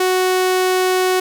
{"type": "tone", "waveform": "sawtooth", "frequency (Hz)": 370, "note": "F#4", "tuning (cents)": 0, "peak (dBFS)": -10, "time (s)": [0, 1.2], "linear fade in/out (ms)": 5, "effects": []}